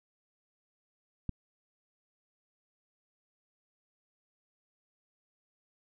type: click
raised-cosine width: 5 ms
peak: -21 dBFS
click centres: 1.293 s
effects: none